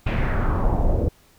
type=noise with low-pass filter sweep; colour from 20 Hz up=brown; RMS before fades=-20 dBFS; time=0.06-1.09 s; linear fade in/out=10 ms; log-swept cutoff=2700 to 460 Hz; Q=2.5; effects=pink hiss -56 dBFS RMS until 1.38 s